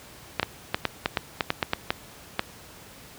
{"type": "clicks", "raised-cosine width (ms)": 0.3, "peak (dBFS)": -6, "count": 12, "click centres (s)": [0.397, 0.43, 0.745, 0.853, 1.059, 1.172, 1.408, 1.504, 1.628, 1.734, 1.905, 2.394], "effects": ["pink hiss -47 dBFS RMS until 3.18 s", "high-pass 60 Hz 12 dB/octave"]}